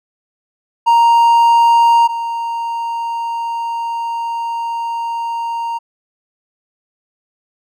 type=tone pair in turn; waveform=triangle; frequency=932.3 / 928.8 Hz; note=A#5 / A#5; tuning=0 / -7 cents; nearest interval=unison; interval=7 cents; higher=first; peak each=-5 / -16 dBFS; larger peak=first; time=0.86-2.08 / 2.08-5.79 s; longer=second; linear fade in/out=20 ms; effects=none